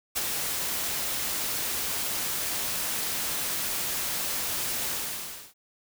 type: noise with ADSR envelope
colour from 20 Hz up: white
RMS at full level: -26 dBFS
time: 0.15-5.54 s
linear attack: 23 ms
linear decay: 21 ms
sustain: -4 dB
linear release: 650 ms
effects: none